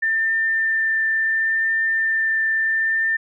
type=tone with vibrato; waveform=sine; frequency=1790 Hz; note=A6; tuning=29 cents sharp; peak=-17 dBFS; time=0.02-3.17 s; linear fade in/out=10 ms; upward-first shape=triangle; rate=0.71 Hz; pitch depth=9 cents each way; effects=none